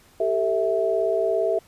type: tone cluster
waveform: sine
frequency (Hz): 390 / 447.4 / 655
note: G4 / A4 / E5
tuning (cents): -9 / +29 / -11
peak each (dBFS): -25 / -25 / -22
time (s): 0.2-1.59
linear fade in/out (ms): 5
effects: pink hiss -55 dBFS RMS until 1.67 s + resampled to 32000 Hz